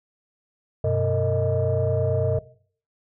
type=tone cluster; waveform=sine; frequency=95.9 / 124.9 / 455 / 625 Hz; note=G2 / B2 / A#4 / D#5; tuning=-37 / +20 / -42 / +8 cents; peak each=-24 dBFS; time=0.84-2.39 s; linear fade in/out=5 ms; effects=noise-tail reverb RT60 0.5 s tail -18 dB re dry + tanh soft clip ceiling -13 dBFS